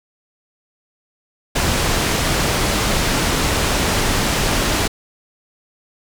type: low-pass noise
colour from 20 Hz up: pink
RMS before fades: -18 dBFS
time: 1.55-4.88 s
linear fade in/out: 10 ms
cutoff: 9100 Hz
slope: 12 dB/octave
effects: none